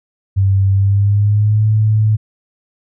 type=tone with pitch glide; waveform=sine; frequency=97.3 to 107.96 Hz; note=G2 to A2; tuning=-12 to -32 cents; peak=-9 dBFS; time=0.36-2.17 s; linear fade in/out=20 ms; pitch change=+180 cents; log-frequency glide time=0.71-1.66 s; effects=none